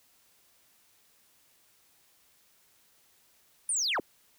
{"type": "linear sweep", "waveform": "sine", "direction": "down", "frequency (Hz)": [9690, 196.6], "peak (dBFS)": -25, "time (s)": [3.69, 4], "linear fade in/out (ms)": 2, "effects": ["tanh soft clip ceiling -24 dBFS", "white hiss -65 dBFS RMS until 4.38 s"]}